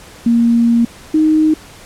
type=tone pair in turn; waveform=sine; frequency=233.8 / 311.3 Hz; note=A#3 / D#4; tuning=+5 / +1 cents; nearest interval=perfect fourth; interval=496 cents; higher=second; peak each=-8 dBFS; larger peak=neither; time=0.26-0.85 / 1.14-1.54 s; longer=first; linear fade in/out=5 ms; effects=pink hiss -38 dBFS RMS until 1.85 s + low-pass 11000 Hz 12 dB/octave